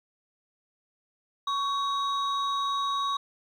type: tone pair together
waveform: sine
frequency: 1117 / 3794 Hz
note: C#6 / A#7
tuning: +13 / +30 cents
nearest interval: octave + major sixth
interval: 2117 cents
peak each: -25 / -31 dBFS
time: 1.47-3.17 s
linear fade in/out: 5 ms
effects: tanh soft clip ceiling -22 dBFS + 10-bit